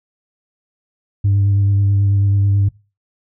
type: tone with vibrato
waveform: sine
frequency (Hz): 99.7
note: G2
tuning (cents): +30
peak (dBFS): -9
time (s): 1.24-2.69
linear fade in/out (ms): 10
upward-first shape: sine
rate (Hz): 9.2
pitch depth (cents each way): 17
effects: noise-tail reverb RT60 0.3 s tail -22 dB re dry + tanh soft clip ceiling -9 dBFS